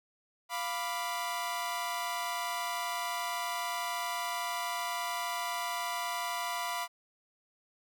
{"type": "chord", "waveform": "sawtooth", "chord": "B diminished", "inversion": "second", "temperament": "equal", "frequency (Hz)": [698.5, 987.8, 1174.7], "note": ["F5", "B5", "D6"], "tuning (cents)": [0, 0, 0], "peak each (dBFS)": [-34, -32, -36], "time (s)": [0.49, 6.88], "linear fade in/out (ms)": 50, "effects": []}